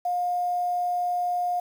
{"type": "tone with quantisation", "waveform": "sine", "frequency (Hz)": 712, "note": "F5", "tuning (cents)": 33, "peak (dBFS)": -23, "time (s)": [0.05, 1.6], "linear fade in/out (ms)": 5, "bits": 8, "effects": []}